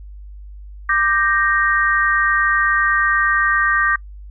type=chord; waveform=sine; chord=G minor; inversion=second; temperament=equal with one note detuned; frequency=1183.5 / 1568 / 1864.7 Hz; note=D6 / G6 / Bb6; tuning=+13 / 0 / 0 cents; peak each=-18 dBFS; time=0.89-3.96 s; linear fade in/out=5 ms; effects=noise-tail reverb RT60 0.1 s tail -25 dB re dry + added 50 Hz sine -33 dBFS peak until 4.3 s